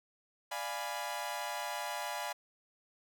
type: chord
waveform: sawtooth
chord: D diminished seventh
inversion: none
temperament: equal with one note detuned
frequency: 591.4 / 698.5 / 830.6 / 987.8 Hz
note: D5 / F5 / Ab5 / Cb6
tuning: +12 / 0 / 0 / 0 cents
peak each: -40 / -39 / -37 / -38 dBFS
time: 0.51-2.33 s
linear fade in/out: 10 ms
effects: none